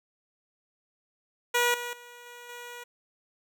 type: tone with level steps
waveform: 10% pulse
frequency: 482.7 Hz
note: B4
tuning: 40 cents flat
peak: -14 / -25 / -38 / -36 / -32 dBFS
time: 1.54-2.84 s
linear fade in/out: 10 ms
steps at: 1.74 / 1.93 / 2.26 / 2.49 s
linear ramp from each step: 2 ms
effects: none